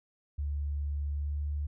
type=tone with pitch glide; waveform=sine; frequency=72.3 to 73.31 Hz; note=D2 to D2; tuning=-27 to -3 cents; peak=-30 dBFS; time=0.38-1.67 s; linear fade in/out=10 ms; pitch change=+24 cents; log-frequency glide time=1.11-1.45 s; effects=none